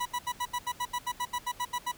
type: tone bursts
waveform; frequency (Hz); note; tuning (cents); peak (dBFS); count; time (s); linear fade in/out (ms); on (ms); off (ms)
40% pulse; 980; B5; -14; -28; 15; 0-1.919; 10; 57; 76
effects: pink hiss -53 dBFS RMS until 1.97 s